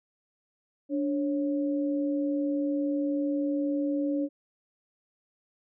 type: tone pair together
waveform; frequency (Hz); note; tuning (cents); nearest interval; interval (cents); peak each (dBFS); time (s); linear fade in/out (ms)
sine; 290.3 / 548; D4 / C#5; -20 / -20; major seventh; 1100; -26 / -33; 0.89-4.29; 50
effects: none